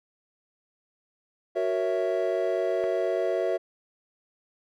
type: chord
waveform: triangle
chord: F# dominant seventh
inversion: none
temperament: equal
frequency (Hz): 370 / 466.2 / 554.4 / 659.3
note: F#4 / A#4 / C#5 / E5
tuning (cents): 0 / 0 / 0 / 0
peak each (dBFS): -27 / -29 / -29 / -26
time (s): 1.55-3.58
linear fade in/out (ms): 20
type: click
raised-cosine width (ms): 0.5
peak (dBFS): -23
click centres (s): 2.84
effects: none